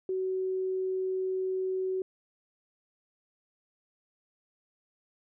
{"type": "tone", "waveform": "sine", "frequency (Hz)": 375.5, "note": "F#4", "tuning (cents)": 26, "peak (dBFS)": -28, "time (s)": [0.09, 2.02], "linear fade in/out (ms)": 2, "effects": []}